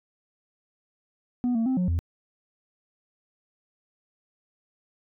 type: tone with pitch steps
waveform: sine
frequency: 245.9 / 227.2 / 260.4 / 180.6 / 84.6 Hz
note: B3 / A#3 / C4 / F#3 / E2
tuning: -7 / -44 / -8 / -42 / +45 cents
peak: -19 dBFS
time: 1.44-1.99 s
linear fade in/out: 0 ms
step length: 110 ms
effects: tanh soft clip ceiling -21 dBFS